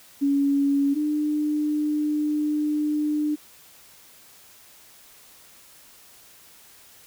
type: tone pair in turn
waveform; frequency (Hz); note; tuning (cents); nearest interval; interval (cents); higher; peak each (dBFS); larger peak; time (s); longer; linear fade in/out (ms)
sine; 280.6 / 300; C#4 / D4; +21 / +37; minor second; 116; second; -18 / -21; first; 0.21-0.95 / 0.95-3.36; second; 20
effects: white hiss -51 dBFS RMS until 7.06 s